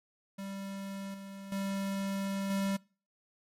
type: tone with level steps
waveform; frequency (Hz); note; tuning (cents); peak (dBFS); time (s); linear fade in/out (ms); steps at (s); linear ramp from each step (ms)
square; 196; G3; 0; -39 / -44 / -33 / -30; 0.38-2.77; 10; 1.14 / 1.52 / 2.5; 2
effects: noise-tail reverb RT60 0.4 s tail -25 dB re dry + MP3 64 kbps